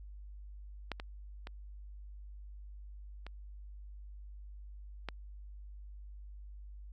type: clicks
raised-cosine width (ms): 0.3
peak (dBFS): -20 / -26 / -28 / -30 / -22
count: 5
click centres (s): 0.917 / 0.999 / 1.471 / 3.266 / 5.087
effects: added 50 Hz sine -46 dBFS peak until 6.92 s + AAC 48 kbps